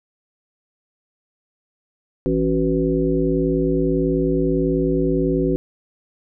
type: harmonic tone with a mistuned harmonic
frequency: 55 Hz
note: A1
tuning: in tune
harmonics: 1 / 3 / 5 / 7 / 9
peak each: -26 / -23 / -21 / -21 / -25 dBFS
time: 2.26-5.56 s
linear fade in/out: 0 ms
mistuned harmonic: 7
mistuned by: -53 cents
effects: none